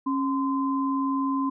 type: tone pair together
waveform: sine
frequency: 273.1 / 1031.1 Hz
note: C#4 / C6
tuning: -26 / -26 cents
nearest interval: octave + major seventh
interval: 2300 cents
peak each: -24 / -28 dBFS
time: 0.06-1.5 s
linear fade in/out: 10 ms
effects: none

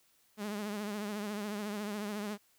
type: tone with vibrato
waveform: sawtooth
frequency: 207.7 Hz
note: G#3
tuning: in tune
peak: -32 dBFS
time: 0.37-2.38 s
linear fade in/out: 50 ms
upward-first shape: triangle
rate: 14 Hz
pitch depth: 72 cents each way
effects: white hiss -69 dBFS RMS until 2.58 s

